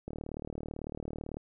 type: click train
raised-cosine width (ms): 2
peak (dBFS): -25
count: 50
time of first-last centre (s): 0.08-1.369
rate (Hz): 38
effects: none